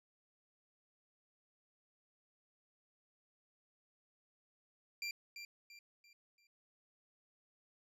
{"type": "tone with echo", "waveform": "25% pulse", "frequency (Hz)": 2370, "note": "D7", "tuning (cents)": 15, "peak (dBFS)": -35, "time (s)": [5.02, 5.11], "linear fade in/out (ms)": 2, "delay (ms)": 340, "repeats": 4, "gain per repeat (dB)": -8, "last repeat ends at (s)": 6.47, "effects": ["low-pass 11000 Hz 12 dB/octave"]}